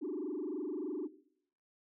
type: tone with frequency modulation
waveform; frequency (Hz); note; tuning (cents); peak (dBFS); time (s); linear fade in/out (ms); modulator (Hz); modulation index
sine; 334.4; E4; +25; -34; 0.01-1.08; 20; 23.3; 2.5
effects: noise-tail reverb RT60 0.7 s tail -18 dB re dry + tanh soft clip ceiling -32 dBFS